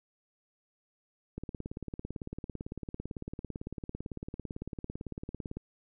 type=click train; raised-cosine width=3 ms; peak=-25 dBFS; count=76; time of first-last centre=1.38-5.57 s; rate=17.9 Hz; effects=none